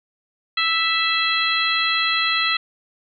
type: harmonic tone with a mistuned harmonic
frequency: 659.3 Hz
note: E5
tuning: in tune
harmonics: 2 / 3 / 4 / 5 / 6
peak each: -24 / -24 / -24 / -24 / -24 dBFS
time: 0.57-2.57 s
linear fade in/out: 5 ms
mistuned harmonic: 6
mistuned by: +43 cents
effects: none